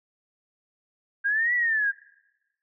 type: linear two-way sweep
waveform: sine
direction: up then down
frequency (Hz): 1592 to 1971 to 1592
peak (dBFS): -21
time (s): 1.24-1.92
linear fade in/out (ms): 20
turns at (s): 1.54
effects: noise-tail reverb RT60 1.0 s tail -22 dB re dry